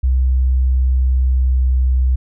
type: tone with pitch glide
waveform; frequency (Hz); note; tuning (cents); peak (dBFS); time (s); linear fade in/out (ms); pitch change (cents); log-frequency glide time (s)
sine; 64.3 to 63.86; C2 to C2; -30 to -41; -11; 0.03-2.16; 10; -11; 1.26-1.61
effects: none